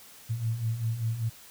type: beating tone pair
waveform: sine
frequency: 110 / 115.1 Hz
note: A2 / A#2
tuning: 0 / -22 cents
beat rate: 5.1 Hz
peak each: -34 / -28 dBFS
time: 0.29-1.3 s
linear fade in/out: 20 ms
effects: white hiss -51 dBFS RMS until 1.5 s